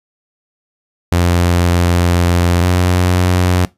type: tone pair in turn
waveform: sawtooth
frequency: 87.31 / 90.08 Hz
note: F2 / F#2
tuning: 0 / -46 cents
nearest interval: minor second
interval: 54 cents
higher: second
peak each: -6 dBFS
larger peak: neither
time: 1.12-2.61 / 2.61-3.65 s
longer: first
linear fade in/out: 0 ms
effects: noise-tail reverb RT60 0.2 s tail -21 dB re dry + resampled to 32000 Hz